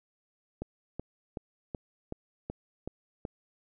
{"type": "click train", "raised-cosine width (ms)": 2, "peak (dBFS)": -22, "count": 8, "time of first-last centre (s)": [0.62, 3.252], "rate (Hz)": 2.66, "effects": []}